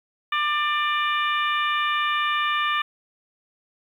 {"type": "harmonic tone with a mistuned harmonic", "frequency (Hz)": 595, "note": "D5", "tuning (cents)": 22, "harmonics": [2, 3, 4, 5, 6], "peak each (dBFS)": [-23, -27, -29, -31, -33], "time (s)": [0.32, 2.82], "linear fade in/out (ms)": 5, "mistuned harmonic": 5, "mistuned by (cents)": -23, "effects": ["9-bit"]}